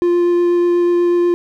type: tone with vibrato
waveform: triangle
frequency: 349.2 Hz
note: F4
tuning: in tune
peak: -9 dBFS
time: 0.02-1.34 s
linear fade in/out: 0 ms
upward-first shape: triangle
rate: 8.2 Hz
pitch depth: 8 cents each way
effects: none

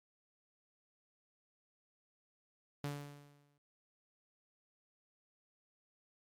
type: tone with exponential decay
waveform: sawtooth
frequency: 144.1 Hz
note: D3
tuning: 33 cents flat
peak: -32 dBFS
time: 2.84-3.58 s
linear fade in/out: 2 ms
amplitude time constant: 160 ms
effects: MP3 96 kbps

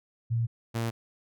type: tone pair in turn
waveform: sine / sawtooth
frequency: 115.9 / 115.1 Hz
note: A#2 / A#2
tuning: -10 / -22 cents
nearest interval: unison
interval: 12 cents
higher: first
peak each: -24 dBFS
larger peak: neither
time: 0.3-0.47 / 0.74-0.91 s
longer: neither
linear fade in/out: 20 ms
effects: none

